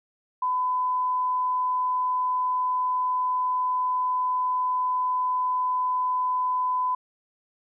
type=tone; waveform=sine; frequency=1006 Hz; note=B5; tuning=32 cents sharp; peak=-22 dBFS; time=0.42-6.95 s; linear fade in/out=5 ms; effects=none